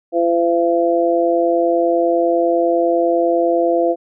harmonic tone, 170 Hz, F3, 46 cents flat, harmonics 2 / 3 / 4, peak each -17 / -17 / -17 dBFS, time 0.12-3.96 s, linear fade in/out 50 ms, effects none

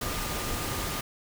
sine tone in noise, 1212 Hz, D#6, 46 cents flat, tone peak -41 dBFS, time 0.01-1.01 s, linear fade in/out 5 ms, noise pink, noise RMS -32 dBFS, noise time 0.01-1.01 s, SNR -12 dB, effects none

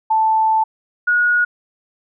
sine tone pair in turn, 880 / 1449.7 Hz, A5 / F#6, 0 / -36 cents, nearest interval major sixth, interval 864 cents, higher second, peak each -12 dBFS, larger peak neither, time 0.1-0.64 / 1.07-1.45 s, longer first, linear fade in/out 10 ms, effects none

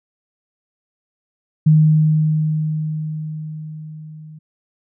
sine tone with level ramp, 155.1 Hz, D#3, 5 cents flat, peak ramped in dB -7 to -35 dBFS, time 1.66-4.39 s, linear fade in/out 10 ms, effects none

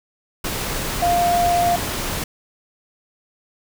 sine tone in noise, 698.5 Hz, F5, in tune, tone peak -15 dBFS, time 1.02-1.76 s, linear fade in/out 5 ms, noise pink, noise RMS -25 dBFS, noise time 0.44-2.24 s, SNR +7 dB, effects none

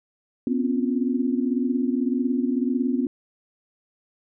sine tone cluster, 246.3 / 268.1 / 284.3 / 351 Hz, B3 / C4 / C#4 / F4, -5 / +42 / +44 / +9 cents, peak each -23 / -25 / -31 / -31 dBFS, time 0.47-3.07 s, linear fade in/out 2 ms, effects none

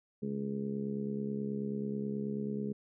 harmonic tone, 69.3 Hz, C#2, in tune, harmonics 2 / 3 / 4 / 5 / 6 / 7, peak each -43 / -35 / -47 / -48 / -40 / -50 dBFS, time 0.22-2.73 s, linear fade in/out 10 ms, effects none

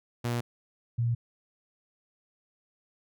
sawtooth / sine tone pair in turn, 119.6 / 117.89 Hz, A#2 / A#2, +45 / +20 cents, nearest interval unison, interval 25 cents, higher first, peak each -24 dBFS, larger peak neither, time 0.24-0.41 / 0.98-1.15 s, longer neither, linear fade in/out 10 ms, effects none

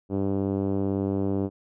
5% pulse tone with low-pass filter, 98 Hz, G2, in tune, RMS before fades -26 dBFS, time 0.09-1.5 s, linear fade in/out 50 ms, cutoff 340 Hz, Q 1.3, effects none

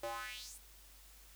square tone with high-pass filter sweep, 115.4 Hz, A#2, 17 cents flat, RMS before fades -45 dBFS, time 0.03-0.58 s, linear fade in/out 5 ms, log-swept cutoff 500 to 10000 Hz, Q 3.2, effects added 50 Hz sine -60 dBFS peak until 1.35 s + white hiss -61 dBFS RMS until 1.35 s

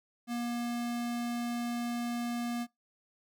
square tone, 238.4 Hz, A#3, 39 cents sharp, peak -33 dBFS, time 0.27-2.67 s, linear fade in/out 50 ms, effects noise-tail reverb RT60 0.2 s tail -25 dB re dry

